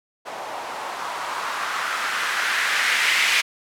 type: noise with low-pass filter sweep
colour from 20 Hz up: violet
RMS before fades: -24 dBFS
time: 0.25-3.42 s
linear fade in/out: 20 ms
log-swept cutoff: 710 to 2300 Hz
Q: 2.2
effects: none